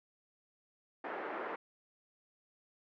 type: band-pass noise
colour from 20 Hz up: pink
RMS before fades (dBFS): -41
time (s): 1.04-1.56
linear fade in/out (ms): 5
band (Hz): 330 to 1900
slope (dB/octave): 24
effects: none